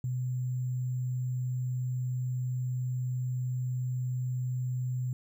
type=tone with sample-and-hold; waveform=sine; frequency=126.5 Hz; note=B2; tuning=42 cents sharp; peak=-29 dBFS; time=0.04-5.13 s; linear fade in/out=2 ms; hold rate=7350 Hz; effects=none